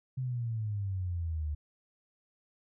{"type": "exponential sweep", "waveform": "sine", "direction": "down", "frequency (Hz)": [131.7, 73.42], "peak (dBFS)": -31, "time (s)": [0.17, 1.55], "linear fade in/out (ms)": 10, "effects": []}